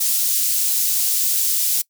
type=high-pass noise; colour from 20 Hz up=white; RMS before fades=-19 dBFS; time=0-1.82 s; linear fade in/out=10 ms; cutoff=5200 Hz; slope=12 dB/octave; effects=noise-tail reverb RT60 0.1 s tail -23 dB re dry